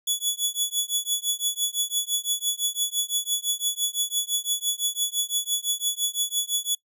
15% pulse tone with tremolo, 3400 Hz, G#7, 40 cents sharp, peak -13 dBFS, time 0.07-6.75 s, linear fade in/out 5 ms, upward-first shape triangle, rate 5.9 Hz, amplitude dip 100%, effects noise-tail reverb RT60 0.1 s tail -22 dB re dry

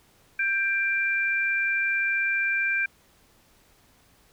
sine tone pair together, 1580.6 / 2365 Hz, G6 / D7, +14 / +12 cents, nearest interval perfect fifth, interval 698 cents, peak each -25 dBFS, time 0.39-2.86 s, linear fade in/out 5 ms, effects pink hiss -60 dBFS RMS until 4.32 s

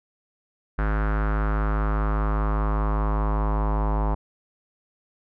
square tone with low-pass filter sweep, 52.5 Hz, G#1, 19 cents sharp, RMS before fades -23 dBFS, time 0.78-4.15 s, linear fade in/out 10 ms, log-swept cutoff 1500 to 950 Hz, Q 3.8, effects none

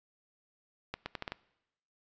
accelerating click train, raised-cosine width 0.3 ms, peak -20 dBFS, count 6, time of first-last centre 0.94-1.321 s, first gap 120 ms, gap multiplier 0.77, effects noise-tail reverb RT60 0.9 s tail -22 dB re dry + resampled to 16000 Hz

